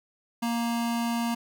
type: tone pair together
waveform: square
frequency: 234 / 936 Hz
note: A#3 / A#5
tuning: +7 / +7 cents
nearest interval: 2 octaves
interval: 2400 cents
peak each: -27 / -35 dBFS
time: 0.42-1.35 s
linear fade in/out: 10 ms
effects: none